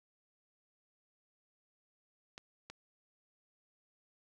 clicks, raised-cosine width 0.2 ms, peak -29 dBFS, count 2, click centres 2.379 / 2.7 s, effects none

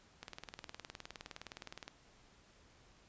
click train, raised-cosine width 0.2 ms, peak -28 dBFS, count 33, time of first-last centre 0.23-1.879 s, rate 19.4 Hz, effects pink hiss -65 dBFS RMS until 3.08 s + resampled to 16000 Hz

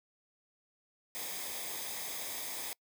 white noise with comb filter, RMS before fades -40 dBFS, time 1.15-2.73 s, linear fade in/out 0 ms, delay 0.7 ms, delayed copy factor -0.6, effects noise-tail reverb RT60 0.1 s tail -26 dB re dry

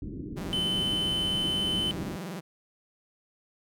white low-pass noise, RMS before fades -37 dBFS, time 0.02-2.16 s, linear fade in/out 2 ms, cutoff 360 Hz, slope 48 dB/octave
sawtooth tone with vibrato, 179.5 Hz, F3, 48 cents sharp, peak -31 dBFS, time 0.36-2.41 s, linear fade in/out 20 ms, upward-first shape sine, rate 20 Hz, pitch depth 230 cents each way
triangle tone, 3045 Hz, F#7, 49 cents sharp, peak -25 dBFS, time 0.53-1.91 s, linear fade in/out 0 ms
effects none

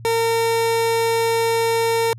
30% pulse tone, 457.3 Hz, A#4, 33 cents flat, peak -14 dBFS, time 0.05-2.13 s, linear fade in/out 0 ms, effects added 115 Hz sine -35 dBFS peak until 2.18 s + resampled to 32000 Hz

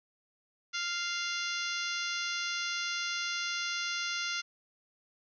harmonic tone with a mistuned harmonic, 697 Hz, F5, 4 cents flat, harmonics 2 / 3 / 4 / 5 / 6 / 7 / 8 / 9, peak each -37 / -39 / -40 / -41 / -42 / -42 / -43 / -44 dBFS, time 0.73-4.42 s, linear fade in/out 20 ms, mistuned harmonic 5, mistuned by -18 cents, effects none

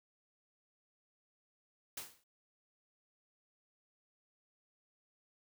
white noise with exponential decay, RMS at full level -40 dBFS, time 1.97-2.24 s, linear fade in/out 5 ms, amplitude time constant 58 ms, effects none

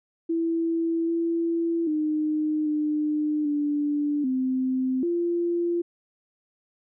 sine tone with pitch steps, 331 / 334.7 / 306.4 / 301.8 / 292.9 / 259 / 344.3 Hz, E4 / E4 / D#4 / D4 / D4 / C4 / F4, +7 / +26 / -27 / +47 / -5 / -17 / -25 cents, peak -22 dBFS, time 0.29-5.82 s, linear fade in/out 10 ms, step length 790 ms, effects none

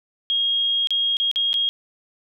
sine tone with dropouts, 3262 Hz, G#7, 32 cents flat, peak -18 dBFS, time 0.3-1.69 s, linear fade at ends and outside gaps 0 ms, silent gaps 0.872-0.906 / 1.169-1.2 / 1.314-1.359 / 1.531-1.541 s, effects none

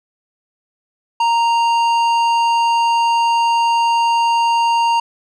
triangle tone with tanh clipping, 930 Hz, A#5, 4 cents flat, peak -14 dBFS, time 1.2-5 s, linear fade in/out 5 ms, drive 16 dB, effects none

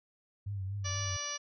sine tone with vibrato, 98 Hz, G2, in tune, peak -34 dBFS, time 0.46-1.17 s, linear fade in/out 10 ms, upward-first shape triangle, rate 4.1 Hz, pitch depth 78 cents each way
harmonic tone, 582 Hz, D5, 16 cents flat, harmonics 1 / 2 / 3 / 4 / 5 / 6 / 7 / 8 / 9 / 10, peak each -48 / -44 / -45 / -47 / -45 / -49 / -50 / -47 / -50 / -38 dBFS, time 0.84-1.38 s, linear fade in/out 20 ms
effects none

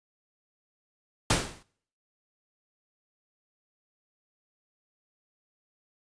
pink noise with exponential decay, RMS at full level -19 dBFS, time 1.3-1.63 s, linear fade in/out 5 ms, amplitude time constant 71 ms, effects noise-tail reverb RT60 0.6 s tail -23 dB re dry + resampled to 22050 Hz

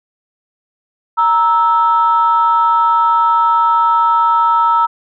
sine tone pair together, 932.3 / 1312.3 Hz, A#5 / E6, 0 / -8 cents, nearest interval tritone, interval 592 cents, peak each -11 dBFS, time 1.17-4.87 s, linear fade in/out 20 ms, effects tanh soft clip ceiling -2 dBFS

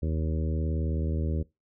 harmonic tone with a mistuned harmonic, 79 Hz, D#2, 27 cents sharp, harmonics 1 / 2 / 3 / 4 / 5 / 6 / 7, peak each -27 / -33 / -37 / -39 / -41 / -43 / -44 dBFS, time 0.02-1.43 s, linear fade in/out 10 ms, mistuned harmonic 1, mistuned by -16 cents, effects noise-tail reverb RT60 0.2 s tail -20 dB re dry

